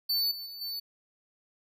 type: tone with level steps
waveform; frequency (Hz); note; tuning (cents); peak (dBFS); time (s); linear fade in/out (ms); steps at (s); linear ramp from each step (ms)
square; 4502; C#8; +26; -26 / -38 / -41 / -34; 0.09-0.8; 10; 0.31 / 0.46 / 0.61; 5
effects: none